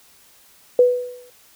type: tone with exponential decay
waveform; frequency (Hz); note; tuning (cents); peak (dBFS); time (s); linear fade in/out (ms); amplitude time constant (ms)
sine; 493.9; B4; 0; -7; 0.79-1.3; 2; 110
effects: white hiss -52 dBFS RMS until 1.55 s